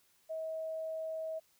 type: tone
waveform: sine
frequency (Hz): 640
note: D#5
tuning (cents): +49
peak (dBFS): -36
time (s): 0.29-1.4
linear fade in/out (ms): 20
effects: white hiss -70 dBFS RMS until 1.59 s